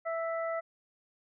harmonic tone, 660 Hz, E5, 2 cents sharp, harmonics 1 / 2 / 3, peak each -32 / -38 / -42 dBFS, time 0.05-0.61 s, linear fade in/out 20 ms, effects none

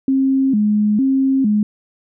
sine tone with vibrato, 237.1 Hz, A#3, 30 cents sharp, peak -12 dBFS, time 0.08-1.63 s, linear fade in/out 2 ms, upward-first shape square, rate 1.1 Hz, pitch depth 210 cents each way, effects none

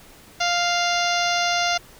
harmonic tone, 698.5 Hz, F5, in tune, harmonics 1 / 2 / 3 / 4 / 5 / 6 / 7 / 8 / 9, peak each -23 / -26 / -28 / -29 / -30 / -31 / -31 / -32 / -33 dBFS, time 0.4-1.78 s, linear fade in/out 10 ms, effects pink hiss -48 dBFS RMS until 1.99 s

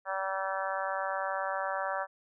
harmonic tone, 192.2 Hz, G3, 34 cents flat, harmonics 3 / 4 / 5 / 6 / 7 / 8 / 9, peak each -36 / -37 / -38 / -39 / -39 / -40 / -41 dBFS, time 0.05-2.07 s, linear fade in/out 50 ms, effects none

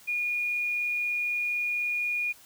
sine tone, 2439 Hz, D#7, 35 cents flat, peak -26 dBFS, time 0.07-2.33 s, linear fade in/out 20 ms, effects white hiss -54 dBFS RMS until 2.45 s

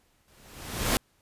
pink noise with exponential growth, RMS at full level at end -22 dBFS, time 0.28-0.97 s, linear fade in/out 1 ms, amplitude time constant 150 ms, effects pink hiss -67 dBFS RMS until 1.21 s + resampled to 32000 Hz

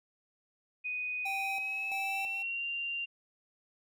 sine tone with pitch glide, 2489 to 2778 Hz, D#7 to F7, 0 to -10 cents, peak -33 dBFS, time 0.84-3.06 s, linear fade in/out 20 ms, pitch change +190 cents, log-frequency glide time 1.4-2.64 s
square tone with tremolo, 780 Hz, G5, 9 cents flat, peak -37 dBFS, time 1.25-2.43 s, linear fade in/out 10 ms, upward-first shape square, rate 1.5 Hz, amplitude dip 70%
effects none

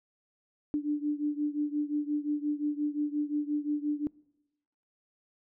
sine beating tone pair, 293.7 / 299.4 Hz, D4 / D4, 0 / +33 cents, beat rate 5.7 Hz, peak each -30 / -32 dBFS, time 0.74-4.07 s, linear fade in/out 0 ms, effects noise-tail reverb RT60 1.0 s tail -26 dB re dry

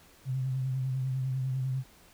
sine tone with vibrato, 130.81 Hz, C3, in tune, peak -28 dBFS, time 0.25-1.84 s, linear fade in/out 50 ms, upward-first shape triangle, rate 10 Hz, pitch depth 46 cents each way, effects pink hiss -58 dBFS RMS until 2.13 s

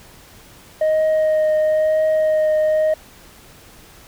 sine tone with vibrato, 622.3 Hz, D#5, in tune, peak -11 dBFS, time 0.81-2.94 s, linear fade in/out 5 ms, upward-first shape triangle, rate 1 Hz, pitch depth 14 cents each way, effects tanh soft clip ceiling -13 dBFS + pink hiss -45 dBFS RMS until 4.07 s

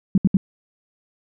sine tone bursts, 191 Hz, G3, 45 cents flat, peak -11 dBFS, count 3, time 0.15-0.37 s, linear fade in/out 2 ms, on 28 ms, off 68 ms, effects none

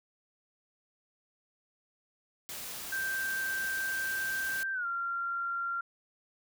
white noise, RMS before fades -41 dBFS, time 2.49-4.63 s, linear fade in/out 0 ms
sine tone with pitch glide, 1568 to 1380.9 Hz, G6 to F6, 0 to -20 cents, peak -31 dBFS, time 2.92-5.81 s, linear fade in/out 5 ms, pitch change -220 cents, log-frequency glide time 4.73-4.86 s
effects none

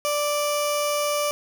15% pulse tone with notch filter, 587.3 Hz, D5, in tune, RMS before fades -24 dBFS, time 0.05-1.31 s, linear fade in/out 0 ms, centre 1700 Hz, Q 1.2, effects none

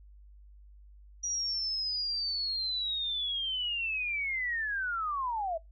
sine linear sweep, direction down, 5800 to 632 Hz, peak -30 dBFS, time 1.23-5.58 s, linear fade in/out 10 ms, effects noise-tail reverb RT60 0.2 s tail -24 dB re dry + added 50 Hz sine -51 dBFS peak until 5.71 s

